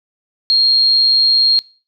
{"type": "tone", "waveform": "sine", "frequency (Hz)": 4239, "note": "C8", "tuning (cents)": 22, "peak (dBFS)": -9, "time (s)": [0.5, 1.59], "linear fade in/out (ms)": 0, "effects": ["noise-tail reverb RT60 0.4 s tail -24 dB re dry"]}